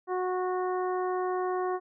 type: harmonic tone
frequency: 366.9 Hz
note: F#4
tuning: 15 cents flat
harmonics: 1 / 2 / 3 / 4 / 5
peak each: -29 / -33 / -35 / -45 / -47 dBFS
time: 0.07-1.8 s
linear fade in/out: 50 ms
effects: none